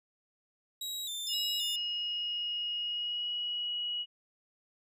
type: tone with vibrato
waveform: sawtooth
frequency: 3700 Hz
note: A#7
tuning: 14 cents flat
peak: -33 dBFS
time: 0.81-1.76 s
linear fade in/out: 5 ms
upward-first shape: square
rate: 1.9 Hz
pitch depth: 64 cents each way
type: tone with exponential decay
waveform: sine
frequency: 5160 Hz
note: E8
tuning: 38 cents flat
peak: -35 dBFS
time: 1.27-3.67 s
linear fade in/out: 1 ms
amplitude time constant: 520 ms
type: tone with pitch glide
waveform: sine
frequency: 2879 to 2912 Hz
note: F#7 to F#7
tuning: -48 to -28 cents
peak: -32 dBFS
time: 1.28-4.06 s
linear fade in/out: 50 ms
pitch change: +20 cents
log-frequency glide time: 2.84-3.28 s
effects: none